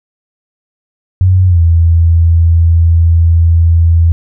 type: tone with pitch glide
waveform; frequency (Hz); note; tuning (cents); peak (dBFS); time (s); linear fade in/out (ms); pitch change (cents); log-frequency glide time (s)
sine; 92.5 to 83.37; F#2 to E2; 0 to +20; -4; 1.21-4.12; 0; -180; 1.46-1.6
effects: none